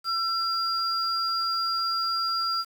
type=tone pair together; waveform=sine; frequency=1346 / 4797 Hz; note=E6 / D8; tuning=+36 / +36 cents; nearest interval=octave + minor seventh; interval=2200 cents; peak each=-27 dBFS; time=0.04-2.65 s; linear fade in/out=50 ms; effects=8-bit